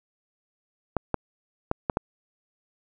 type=clicks; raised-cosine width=1 ms; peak=-9 dBFS; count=5; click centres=0.967 / 1.143 / 1.714 / 1.898 / 1.971 s; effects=none